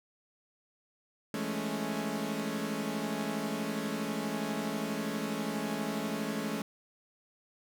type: chord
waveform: sawtooth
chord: A major seventh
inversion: second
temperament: equal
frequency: 164.81 / 207.7 / 220 / 277.2 Hz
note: E3 / G#3 / A3 / C#4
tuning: 0 / 0 / 0 / 0 cents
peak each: -38 / -33 / -33 / -34 dBFS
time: 1.34-6.62 s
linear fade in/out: 2 ms
effects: none